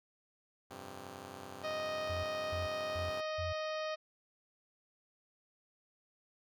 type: chord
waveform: 5% pulse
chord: F suspended second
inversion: none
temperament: just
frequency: 87.31 / 98.22 / 130.96 Hz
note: F2 / G2 / C3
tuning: 0 / +4 / +2 cents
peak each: -43 / -39 / -41 dBFS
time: 0.7-3.21 s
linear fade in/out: 10 ms
type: harmonic tone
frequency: 622.3 Hz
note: D#5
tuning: in tune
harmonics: 1 / 2 / 3 / 4 / 5 / 6 / 7 / 8 / 9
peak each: -37 / -43 / -47 / -49 / -51 / -53 / -54 / -55 / -56 dBFS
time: 1.63-3.96 s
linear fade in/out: 20 ms
type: tone bursts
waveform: sine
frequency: 87.3 Hz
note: F2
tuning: in tune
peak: -38 dBFS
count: 4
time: 2.09-3.53 s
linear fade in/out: 10 ms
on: 150 ms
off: 280 ms
effects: none